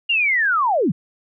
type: linear sweep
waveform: sine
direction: down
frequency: 2856 to 126.8 Hz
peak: -15 dBFS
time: 0.09-0.92 s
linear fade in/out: 10 ms
effects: none